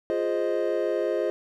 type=chord; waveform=triangle; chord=F minor seventh; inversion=none; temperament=equal; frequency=349.2 / 415.3 / 523.3 / 622.3 Hz; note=F4 / Ab4 / C5 / Eb5; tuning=0 / 0 / 0 / 0 cents; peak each=-27 dBFS; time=0.1-1.3 s; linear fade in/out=0 ms; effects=none